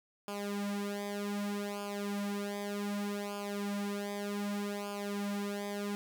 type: tone with flanger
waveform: sawtooth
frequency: 203.3 Hz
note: G#3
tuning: 37 cents flat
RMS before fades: -37 dBFS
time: 0.28-5.95 s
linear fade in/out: 0 ms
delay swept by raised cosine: 0.51 to 4.21 ms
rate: 0.65 Hz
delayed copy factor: -0.85
effects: none